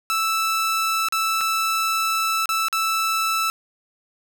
sawtooth tone with dropouts, 1318.5 Hz, E6, in tune, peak -16 dBFS, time 0.1-3.5 s, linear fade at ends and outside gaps 0 ms, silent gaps 1.086-1.124 / 1.409-1.412 / 2.457-2.491 / 2.684-2.727 s, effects none

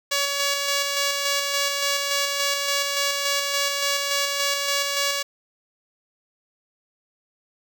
5% pulse tone with tremolo, 564 Hz, C#5, 30 cents sharp, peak -9 dBFS, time 0.11-5.23 s, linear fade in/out 10 ms, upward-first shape square, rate 3.5 Hz, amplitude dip 30%, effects none

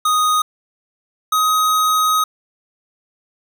square tone pair in turn, 1244.5 / 1259 Hz, D#6 / D#6, 0 / +20 cents, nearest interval unison, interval 20 cents, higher second, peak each -14 dBFS, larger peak neither, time 0.05-0.42 / 1.32-2.24 s, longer second, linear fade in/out 5 ms, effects none

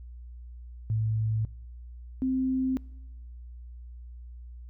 sine tone pair in turn, 110 / 260.6 Hz, A2 / C4, 0 / -7 cents, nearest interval octave + minor third, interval 1493 cents, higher second, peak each -24 dBFS, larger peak neither, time 0.9-1.45 / 2.22-2.77 s, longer neither, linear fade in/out 0 ms, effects noise-tail reverb RT60 1.0 s tail -25 dB re dry + added 60 Hz sine -41 dBFS peak until 4.69 s

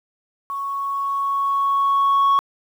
sine tone with level ramp, 1108.7 Hz, C#6, in tune, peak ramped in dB -24 to -10 dBFS, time 0.5-2.39 s, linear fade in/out 0 ms, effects tanh soft clip ceiling -12 dBFS + 8-bit

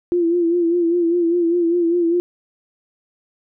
sine tone with vibrato, 342.5 Hz, F4, 34 cents flat, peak -14 dBFS, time 0.12-2.2 s, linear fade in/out 0 ms, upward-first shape sine, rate 5 Hz, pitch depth 56 cents each way, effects none

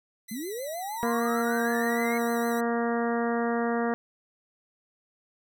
5% pulse tone with vibrato, 1977 Hz, B6, 1 cent sharp, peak -30 dBFS, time 0.28-2.61 s, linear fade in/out 10 ms, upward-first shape sine, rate 6.5 Hz, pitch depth 60 cents each way
sine linear sweep, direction up, 200 to 2191 Hz, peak -32 dBFS, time 0.31-2.18 s, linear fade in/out 5 ms
harmonic tone, 234.3 Hz, A#3, 9 cents sharp, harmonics 1 / 2 / 3 / 4 / 5 / 6 / 7 / 8, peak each -28 / -29 / -32 / -38 / -37 / -39 / -40 / -39 dBFS, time 1.03-3.94 s, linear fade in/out 0 ms
effects none

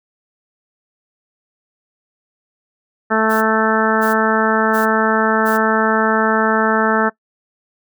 harmonic tone, 220 Hz, A3, in tune, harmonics 1 / 2 / 3 / 4 / 5 / 6 / 7 / 8, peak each -19 / -19 / -21 / -21 / -25 / -19 / -22 / -23 dBFS, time 3.1-7.1 s, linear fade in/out 20 ms
blue noise bursts, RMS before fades -32 dBFS, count 4, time 3.29-5.58 s, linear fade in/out 20 ms, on 130 ms, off 590 ms
effects noise-tail reverb RT60 0.1 s tail -21 dB re dry

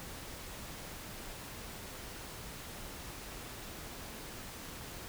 silence, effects pink hiss -46 dBFS RMS until 5.08 s

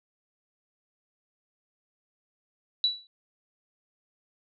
sine tone with exponential decay, 3937 Hz, B7, 6 cents flat, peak -18 dBFS, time 2.84-3.07 s, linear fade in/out 1 ms, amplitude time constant 48 ms, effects none

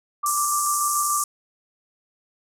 sine tone with tremolo, 1174.7 Hz, D6, in tune, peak -21 dBFS, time 0.23-1.24 s, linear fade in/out 10 ms, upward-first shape square, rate 6.9 Hz, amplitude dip 25%
pink band-pass noise, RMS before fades -26 dBFS, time 0.26-1.24 s, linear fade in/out 2 ms, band 6100 to 12000 Hz, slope 48 dB/octave
effects none

